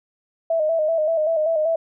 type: tone with vibrato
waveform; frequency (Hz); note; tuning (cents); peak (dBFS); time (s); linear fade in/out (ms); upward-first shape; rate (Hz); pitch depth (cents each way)
sine; 637; D#5; +41; -17; 0.5-1.76; 5; square; 5.2; 58
effects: none